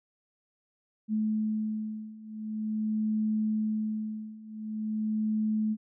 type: beating tone pair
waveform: sine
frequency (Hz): 215.7 / 216.15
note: A3 / A3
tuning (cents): -34 / -31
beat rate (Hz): 0.45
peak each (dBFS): -32 / -30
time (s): 1.08-5.77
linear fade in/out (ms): 50
effects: none